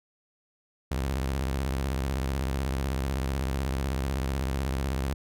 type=tone with vibrato; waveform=sawtooth; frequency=66.8 Hz; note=C2; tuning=36 cents sharp; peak=-23 dBFS; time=0.91-5.14 s; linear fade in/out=5 ms; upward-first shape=sine; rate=16 Hz; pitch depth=180 cents each way; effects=none